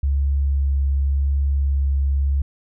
sine tone with vibrato, 69.3 Hz, C#2, in tune, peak -16 dBFS, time 0.03-2.42 s, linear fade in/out 5 ms, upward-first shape sine, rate 0.9 Hz, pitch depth 10 cents each way, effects none

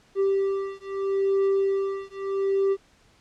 triangle beating tone pair, 390.9 / 391.67 Hz, G4 / G4, -5 / -1 cents, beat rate 0.77 Hz, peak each -23 dBFS, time 0.15-2.77 s, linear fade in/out 50 ms, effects pink hiss -59 dBFS RMS until 3.2 s + low-pass 7000 Hz 12 dB/octave

